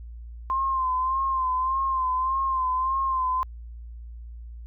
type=tone with vibrato; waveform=sine; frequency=1046.5 Hz; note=C6; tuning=in tune; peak=-22 dBFS; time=0.5-3.43 s; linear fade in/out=0 ms; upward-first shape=sine; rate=1.7 Hz; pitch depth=49 cents each way; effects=added 58 Hz sine -37 dBFS peak until 4.66 s